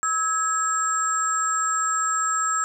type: tone cluster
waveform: sine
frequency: 1295 / 1655 / 7540 Hz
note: E6 / G#6 / A#8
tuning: -31 / -6 / +19 cents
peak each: -23 / -30 / -25 dBFS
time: 0.03-2.64 s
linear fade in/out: 0 ms
effects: none